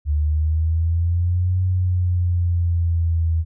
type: exponential two-way sweep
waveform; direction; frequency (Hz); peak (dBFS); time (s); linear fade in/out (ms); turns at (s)
sine; up then down; 73.42 to 92.5 to 81.1; -16; 0.05-3.45; 50; 1.62
effects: none